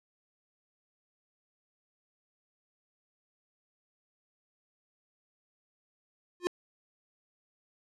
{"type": "tone with exponential growth", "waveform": "square", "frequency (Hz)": 354.4, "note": "F4", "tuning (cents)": 25, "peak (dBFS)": -23, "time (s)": [6.4, 6.47], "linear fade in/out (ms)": 0, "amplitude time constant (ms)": 15, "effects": ["low-pass 8000 Hz 12 dB/octave"]}